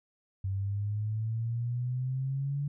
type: exponential sweep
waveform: sine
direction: up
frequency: 95.4 to 144.4 Hz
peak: -29 dBFS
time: 0.44-2.68 s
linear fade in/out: 5 ms
effects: none